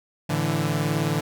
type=chord; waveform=sawtooth; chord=A suspended fourth; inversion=none; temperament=equal with one note detuned; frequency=110 / 146.83 / 166.06 Hz; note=A2 / D3 / E3; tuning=0 / 0 / +13 cents; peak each=-26 / -21 / -22 dBFS; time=0.29-1.21 s; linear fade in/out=10 ms; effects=none